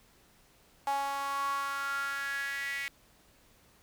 sawtooth tone with high-pass filter sweep, 277.9 Hz, C#4, 4 cents sharp, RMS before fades -34 dBFS, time 0.87-2.88 s, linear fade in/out 0 ms, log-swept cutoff 840 to 2100 Hz, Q 7.5, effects pink hiss -63 dBFS RMS until 3.82 s

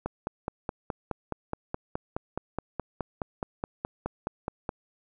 click train, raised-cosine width 1 ms, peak -16 dBFS, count 23, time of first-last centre 0.06-4.692 s, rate 4.75 Hz, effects none

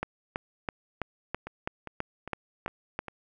two click trains, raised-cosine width 0.5 ms, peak -15 / -23 dBFS, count 10 / 5, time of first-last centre 0.03-2.991 / 1.47-3.083 s, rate 3.04 / 2.48 Hz, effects none

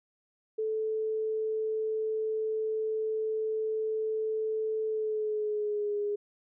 sine tone with pitch glide, 437 to 412.5 Hz, A4 to G#4, -12 to -12 cents, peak -28 dBFS, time 0.58-6.16 s, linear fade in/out 10 ms, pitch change -100 cents, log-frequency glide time 4.86-5.97 s, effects none

